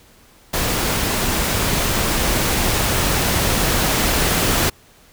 pink noise with level ramp, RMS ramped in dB -20 to -17 dBFS, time 0.53-4.7 s, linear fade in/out 10 ms, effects pink hiss -50 dBFS RMS until 5.12 s

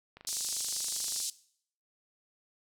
click train, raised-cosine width 0.3 ms, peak -32 dBFS, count 27, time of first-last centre 0.17-1.202 s, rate 25.2 Hz
white band-pass noise, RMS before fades -35 dBFS, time 0.27-1.3 s, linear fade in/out 2 ms, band 4300 to 9200 Hz, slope 24 dB/octave
effects noise-tail reverb RT60 0.6 s tail -19 dB re dry

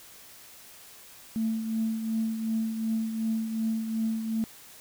sine tone with tremolo, 222.6 Hz, A3, 20 cents sharp, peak -23 dBFS, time 1.36-4.44 s, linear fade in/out 0 ms, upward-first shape triangle, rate 2.7 Hz, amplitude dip 60%, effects tanh soft clip ceiling -19 dBFS + white hiss -50 dBFS RMS until 4.8 s

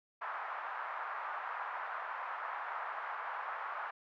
white band-pass noise, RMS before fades -41 dBFS, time 0.21-3.91 s, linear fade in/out 10 ms, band 800 to 1400 Hz, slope 24 dB/octave, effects none

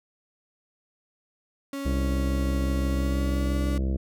35% pulse tone with pitch glide, 277.2 to 288.5 Hz, C#4 to D4, 0 to -31 cents, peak -29 dBFS, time 1.73-3.78 s, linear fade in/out 2 ms, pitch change +69 cents, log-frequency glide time 2.9-3.62 s
harmonic tone, 65.9 Hz, C2, 13 cents sharp, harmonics 1 / 2 / 3 / 4 / 5 / 6 / 7 / 8 / 9 / 10, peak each -24 / -36 / -32 / -41 / -36 / -45 / -45 / -45 / -47 / -51 dBFS, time 1.85-3.97 s, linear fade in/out 10 ms
effects none

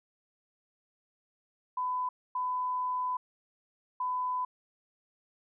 sine tone bursts at uneven times, 1003 Hz, B5, 26 cents sharp, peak -29 dBFS, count 3, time 1.77-2.09 / 2.35-3.17 / 4-4.45 s, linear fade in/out 5 ms, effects none

